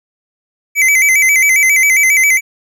square tone with vibrato, 2173 Hz, C#7, 35 cents flat, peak -8 dBFS, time 0.75-2.41 s, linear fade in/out 50 ms, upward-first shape square, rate 7.4 Hz, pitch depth 91 cents each way, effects none

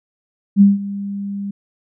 sine tone with ADSR envelope, 200 Hz, G3, 35 cents sharp, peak -4 dBFS, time 0.56-1.51 s, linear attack 50 ms, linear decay 170 ms, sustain -18 dB, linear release 6 ms, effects none

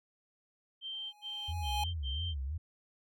sine tone bursts, 3136 Hz, G7, in tune, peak -38 dBFS, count 4, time 0.81-2.345 s, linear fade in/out 50 ms, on 320 ms, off 85 ms
square tone with exponential growth, 834 Hz, G#5, 7 cents sharp, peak -32 dBFS, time 0.92-1.84 s, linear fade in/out 5 ms, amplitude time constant 200 ms
sine tone with vibrato, 75.4 Hz, D2, 46 cents sharp, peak -34 dBFS, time 1.48-2.58 s, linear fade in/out 10 ms, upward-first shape sine, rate 2.9 Hz, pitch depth 240 cents each way
effects none

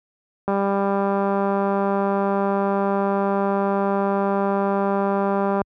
click train, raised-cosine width 1 ms, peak -9 dBFS, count 1018, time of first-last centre 0.48-5.616 s, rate 198 Hz, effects high-pass 60 Hz 12 dB/octave

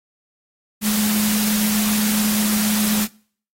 sine tone in noise, 211.7 Hz, G#3, 33 cents sharp, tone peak -18 dBFS, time 0.81-3.08 s, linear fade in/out 50 ms, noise white, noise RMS -23 dBFS, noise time 0.81-3.08 s, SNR +2 dB, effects noise-tail reverb RT60 0.5 s tail -23 dB re dry + AAC 48 kbps

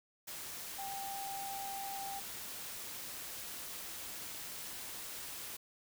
sine tone in noise, 788 Hz, G5, 9 cents sharp, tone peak -41 dBFS, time 0.78-2.2 s, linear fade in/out 10 ms, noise white, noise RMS -45 dBFS, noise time 0.27-5.57 s, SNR +1 dB, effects none

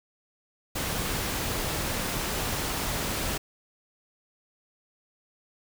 pink noise, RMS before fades -30 dBFS, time 0.75-3.38 s, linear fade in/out 10 ms, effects none

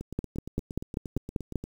two click trains, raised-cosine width 3 ms, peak -15 / -24 dBFS, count 8 / 15, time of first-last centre 0.19-1.557 / 0.01-1.64 s, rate 5.12 / 8.59 Hz, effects 8-bit

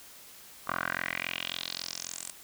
10% pulse tone with band-pass filter sweep, 43.65 Hz, F1, in tune, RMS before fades -36 dBFS, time 0.67-2.31 s, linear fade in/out 10 ms, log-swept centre 1200 to 8700 Hz, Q 4, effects white hiss -51 dBFS RMS until 2.43 s

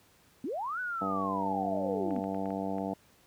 sine linear two-way sweep, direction up then down, 222.6 to 1508 to 222.6 Hz, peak -32 dBFS, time 0.44-2.2 s, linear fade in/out 2 ms, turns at 0.8 s
harmonic tone, 96.8 Hz, G2, 21 cents flat, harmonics 1 / 2 / 3 / 4 / 5 / 6 / 7 / 8 / 9, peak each -48 / -36 / -37 / -46 / -40 / -45 / -38 / -43 / -43 dBFS, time 1.01-2.94 s, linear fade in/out 5 ms
clicks, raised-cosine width 0.5 ms, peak -34 dBFS, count 7, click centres 2.108 / 2.163 / 2.241 / 2.346 / 2.458 / 2.505 / 2.783 s
effects pink hiss -63 dBFS RMS until 3.26 s + high-pass 60 Hz 12 dB/octave

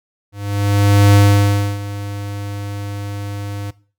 square tone with ADSR envelope, 101.3 Hz, G#2, 43 cents flat, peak -7 dBFS, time 0.32-3.71 s, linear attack 820 ms, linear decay 640 ms, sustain -17 dB, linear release 10 ms, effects noise-tail reverb RT60 0.4 s tail -20 dB re dry

